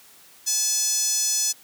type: tone with high-pass filter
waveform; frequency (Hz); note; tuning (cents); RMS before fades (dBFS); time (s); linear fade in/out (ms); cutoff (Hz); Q
sawtooth; 860; A5; -40; -23; 0.46-1.53; 20; 6100; 3.8
effects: white hiss -51 dBFS RMS until 1.63 s + high-pass 100 Hz 12 dB/octave